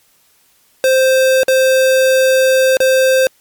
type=tone with dropouts; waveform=square; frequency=523.3 Hz; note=C5; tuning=in tune; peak=-9 dBFS; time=0.84-3.27 s; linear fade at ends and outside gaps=1 ms; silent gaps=1.433-1.482 / 2.77-2.803 s; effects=white hiss -54 dBFS RMS until 3.4 s + MP3 96 kbps